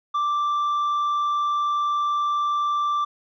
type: tone with tanh clipping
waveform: triangle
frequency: 1174.7 Hz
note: D6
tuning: in tune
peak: -21 dBFS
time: 0.14-3.05 s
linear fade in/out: 10 ms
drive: 8 dB
effects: none